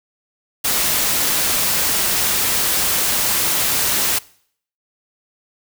white noise, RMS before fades -18 dBFS, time 0.64-4.19 s, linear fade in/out 10 ms, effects noise-tail reverb RT60 0.6 s tail -22 dB re dry

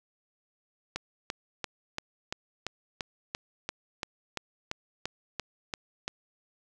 click train, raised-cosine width 0.2 ms, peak -15 dBFS, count 16, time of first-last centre 0.96-6.079 s, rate 2.93 Hz, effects none

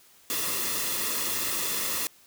white noise with comb filter, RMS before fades -29 dBFS, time 0.3-2.07 s, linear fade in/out 0 ms, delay 1.3 ms, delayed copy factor -0.6, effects white hiss -57 dBFS RMS until 2.26 s

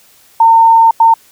sine tone bursts at uneven times, 909 Hz, A#5, 44 cents flat, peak -3 dBFS, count 2, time 0.4-0.91 / 1-1.14 s, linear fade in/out 5 ms, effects white hiss -46 dBFS RMS until 1.31 s

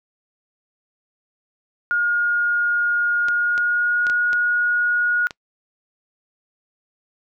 sine tone with pitch glide, 1427 to 1445.2 Hz, F6 to F#6, +37 to -41 cents, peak -16 dBFS, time 1.91-5.27 s, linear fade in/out 0 ms, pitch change +22 cents, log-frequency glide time 3.25-4.15 s
clicks, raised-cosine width 0.2 ms, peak -14 dBFS, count 6, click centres 3.285 / 3.579 / 4.068 / 4.099 / 4.331 / 5.308 s
effects noise-tail reverb RT60 0.1 s tail -25 dB re dry

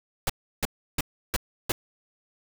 pink noise bursts, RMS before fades -25 dBFS, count 5, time 0.27-1.72 s, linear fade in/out 2 ms, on 26 ms, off 330 ms, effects none

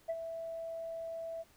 sine tone with ADSR envelope, 659.3 Hz, E5, in tune, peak -29 dBFS, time 0.08-1.44 s, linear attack 19 ms, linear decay 43 ms, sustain -9 dB, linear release 31 ms, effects tanh soft clip ceiling -30 dBFS + pink hiss -65 dBFS RMS until 1.56 s

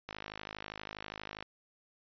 click train, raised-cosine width 0.3 ms, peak -24 dBFS, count 71, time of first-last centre 0.09-1.426 s, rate 52.4 Hz, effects resampled to 11025 Hz

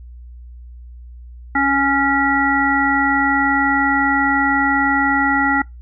harmonic tone, 277.2 Hz, C#4, in tune, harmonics 1 / 3 / 5 / 7, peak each -19 / -19 / -19 / -19 dBFS, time 1.55-5.62 s, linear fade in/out 5 ms, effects noise-tail reverb RT60 0.2 s tail -24 dB re dry + added 60 Hz sine -34 dBFS peak until 5.81 s

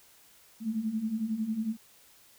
sine beating tone pair, 212.2 / 223.2 Hz, G#3 / A3, +38 / +25 cents, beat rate 11 Hz, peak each -35 / -30 dBFS, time 0.6-1.77 s, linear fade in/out 50 ms, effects white hiss -59 dBFS RMS until 2.38 s

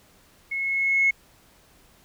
sine tone with level ramp, 2180 Hz, C#7, 29 cents flat, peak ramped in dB -26 to -15 dBFS, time 0.51-1.11 s, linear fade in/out 10 ms, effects tanh soft clip ceiling -11 dBFS + pink hiss -57 dBFS RMS until 2.04 s

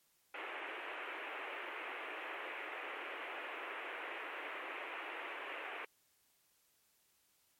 white band-pass noise, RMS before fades -45 dBFS, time 0.34-5.85 s, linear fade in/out 5 ms, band 320 to 2700 Hz, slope 48 dB/octave, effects white hiss -74 dBFS RMS until 7.59 s + MP3 64 kbps

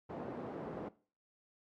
pink band-pass noise, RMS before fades -43 dBFS, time 0.09-0.89 s, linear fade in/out 10 ms, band 220 to 670 Hz, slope 12 dB/octave, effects noise-tail reverb RT60 0.4 s tail -19 dB re dry + MP3 96 kbps

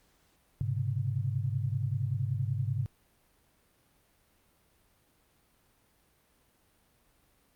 sine tone cluster, 103.1 / 128.2 / 138.7 Hz, G#2 / C3 / C#3, -12 / -35 / +1 cents, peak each -32 / -33 / -34 dBFS, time 0.61-2.86 s, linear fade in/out 0 ms, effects pink hiss -68 dBFS RMS until 7.55 s + Opus 48 kbps

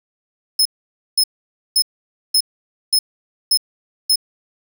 sawtooth tone bursts, 5180 Hz, E8, 31 cents flat, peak -9 dBFS, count 7, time 0.59-4.158 s, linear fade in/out 5 ms, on 64 ms, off 520 ms, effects none

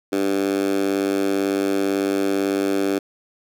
10% pulse tone with high-pass filter, 98 Hz, G2, in tune, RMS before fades -21 dBFS, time 0.12-2.99 s, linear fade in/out 10 ms, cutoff 320 Hz, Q 3.2, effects none

